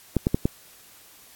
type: clicks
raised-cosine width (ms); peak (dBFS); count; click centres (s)
3; -7; 4; 0.167 / 0.269 / 0.345 / 0.455
effects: white hiss -51 dBFS RMS until 1.35 s + AAC 64 kbps